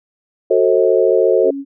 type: chord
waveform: sine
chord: F# diminished seventh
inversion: none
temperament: just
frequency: 370 / 444 / 532.8 / 639.4 Hz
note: F#4 / A4 / C5 / Eb5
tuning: 0 / +16 / +31 / +47 cents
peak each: -15 / -14 / -15 / -19 dBFS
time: 0.5-1.51 s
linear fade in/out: 10 ms
type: tone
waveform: sine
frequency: 277.2 Hz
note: C#4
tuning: in tune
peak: -22 dBFS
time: 1.43-1.65 s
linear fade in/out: 50 ms
effects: none